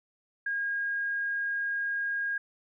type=tone; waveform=sine; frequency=1628 Hz; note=G#6; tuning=35 cents flat; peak=-28 dBFS; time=0.46-2.38 s; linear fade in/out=5 ms; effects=none